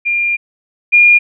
sine tone pair in turn, 2400 / 2419 Hz, D7 / D#7, +37 / -49 cents, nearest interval unison, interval 14 cents, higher second, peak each -12 / -4 dBFS, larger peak second, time 0.05-0.37 / 0.92-1.19 s, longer first, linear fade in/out 20 ms, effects none

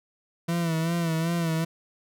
40% pulse tone with vibrato, 166 Hz, E3, 12 cents sharp, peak -23 dBFS, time 0.48-1.65 s, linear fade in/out 10 ms, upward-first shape sine, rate 2.6 Hz, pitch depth 57 cents each way, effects none

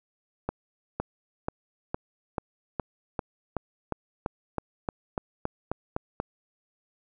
accelerating click train, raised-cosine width 1 ms, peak -14 dBFS, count 17, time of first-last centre 0.49-6.201 s, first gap 510 ms, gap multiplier 0.95, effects none

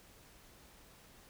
silence, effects pink hiss -60 dBFS RMS until 1.29 s

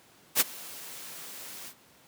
white noise with ADSR envelope, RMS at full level -20 dBFS, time 0.35-1.74 s, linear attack 54 ms, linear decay 25 ms, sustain -23 dB, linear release 61 ms, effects pink hiss -58 dBFS RMS until 2.07 s + high-pass 150 Hz 12 dB/octave

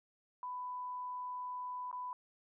sine tone with dropouts, 996 Hz, B5, 14 cents sharp, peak -39 dBFS, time 0.43-2.13 s, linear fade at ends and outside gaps 1 ms, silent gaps 1.914-1.928 s, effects none

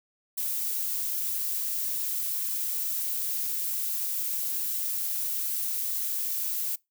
violet noise, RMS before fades -30 dBFS, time 0.37-6.76 s, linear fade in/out 10 ms, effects noise-tail reverb RT60 0.2 s tail -24 dB re dry

